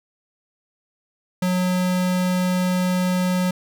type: tone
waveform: square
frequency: 182.2 Hz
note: F#3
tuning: 26 cents flat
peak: -19 dBFS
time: 1.42-3.51 s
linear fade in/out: 5 ms
effects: none